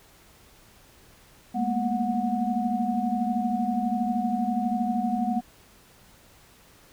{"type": "tone cluster", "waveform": "sine", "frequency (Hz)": [206.5, 227.9, 240.4, 733], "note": ["G#3", "A#3", "B3", "F#5"], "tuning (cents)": [-10, -39, -46, -16], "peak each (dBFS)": [-30, -29, -29, -28], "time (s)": [1.54, 5.41], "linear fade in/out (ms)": 20, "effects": ["pink hiss -55 dBFS RMS until 6.92 s"]}